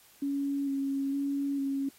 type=tone with vibrato; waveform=sine; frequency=277.2 Hz; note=C#4; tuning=in tune; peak=-28 dBFS; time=0.22-1.89 s; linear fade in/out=5 ms; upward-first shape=square; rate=1.1 Hz; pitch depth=17 cents each way; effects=white hiss -59 dBFS RMS until 1.98 s + AAC 48 kbps